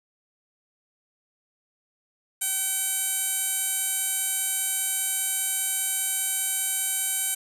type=tone with band-pass filter; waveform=15% pulse; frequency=765 Hz; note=G5; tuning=42 cents flat; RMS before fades=-27 dBFS; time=2.41-7.35 s; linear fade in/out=10 ms; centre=10000 Hz; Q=8.6; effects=none